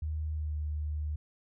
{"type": "tone with pitch glide", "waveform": "sine", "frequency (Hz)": [77.3, 75.49], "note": ["D#2", "D2"], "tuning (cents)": [-11, 48], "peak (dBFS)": -31, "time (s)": [0.02, 1.16], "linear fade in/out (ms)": 5, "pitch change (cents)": -41, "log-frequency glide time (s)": [0.33, 0.54], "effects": []}